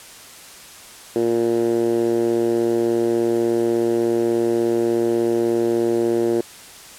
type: tone with band-pass filter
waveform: 10% pulse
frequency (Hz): 116.54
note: A#2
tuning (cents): 0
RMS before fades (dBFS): -19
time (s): 1.16-6.41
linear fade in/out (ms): 0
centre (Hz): 370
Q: 3.2
effects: white hiss -41 dBFS RMS until 6.98 s + low-pass 11000 Hz 12 dB/octave